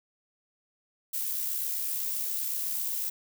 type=noise with amplitude modulation; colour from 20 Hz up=violet; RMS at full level=-30 dBFS; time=1.13-3.1 s; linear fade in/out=10 ms; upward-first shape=sine; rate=67.8 Hz; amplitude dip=35%; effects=none